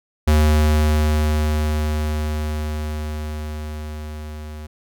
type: tone with level ramp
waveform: square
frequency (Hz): 76.2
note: D#2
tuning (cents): -36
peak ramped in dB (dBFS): -12 to -32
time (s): 0.27-4.67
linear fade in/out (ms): 10
effects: none